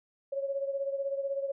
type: beating tone pair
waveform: sine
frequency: 549 / 565 Hz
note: C#5 / C#5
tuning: -17 / +33 cents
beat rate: 16 Hz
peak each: -31 / -37 dBFS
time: 0.32-1.52 s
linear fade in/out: 10 ms
effects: none